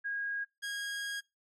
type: tone pair in turn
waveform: sine / sawtooth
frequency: 1637 / 1637 Hz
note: G#6 / G#6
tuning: -25 / -25 cents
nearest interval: unison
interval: 0 cents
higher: neither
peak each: -33 / -32 dBFS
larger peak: second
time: 0.04-0.45 / 0.62-1.21 s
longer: second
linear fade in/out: 20 ms
effects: noise-tail reverb RT60 0.2 s tail -20 dB re dry + low-pass 10000 Hz 12 dB/octave